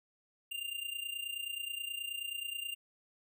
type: tone with amplitude modulation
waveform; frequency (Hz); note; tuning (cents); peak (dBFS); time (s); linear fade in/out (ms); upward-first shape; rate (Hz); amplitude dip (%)
square; 2796; F7; +1; -35; 0.51-2.75; 10; sine; 29.4; 75
effects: none